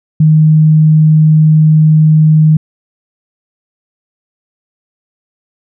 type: tone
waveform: sine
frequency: 155.56 Hz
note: D#3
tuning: in tune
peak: -3 dBFS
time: 0.2-2.57 s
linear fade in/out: 5 ms
effects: none